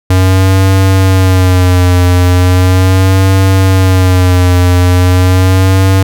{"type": "tone with vibrato", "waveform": "square", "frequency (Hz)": 92.5, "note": "F#2", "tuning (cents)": 0, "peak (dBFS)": -5, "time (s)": [0.1, 6.03], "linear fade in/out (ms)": 5, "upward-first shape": "sine", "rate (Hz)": 0.38, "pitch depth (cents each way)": 58, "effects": []}